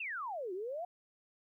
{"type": "exponential two-way sweep", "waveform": "sine", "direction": "down then up", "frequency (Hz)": [2794, 350.8, 732], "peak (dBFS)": -37, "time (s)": [0, 0.85], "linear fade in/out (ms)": 5, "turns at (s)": 0.53, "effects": ["13-bit"]}